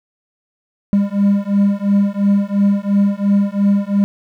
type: beating tone pair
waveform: triangle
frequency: 199.3 / 202.2 Hz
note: G3 / G#3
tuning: +29 / -46 cents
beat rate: 2.9 Hz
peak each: -13 dBFS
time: 0.93-4.04 s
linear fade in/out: 0 ms
effects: 8-bit